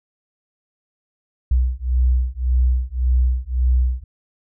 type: beating tone pair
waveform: sine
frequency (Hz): 61.74 / 63.54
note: B1 / B1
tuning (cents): 0 / +50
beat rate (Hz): 1.8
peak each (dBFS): -18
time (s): 1.51-4.04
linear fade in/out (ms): 5
effects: none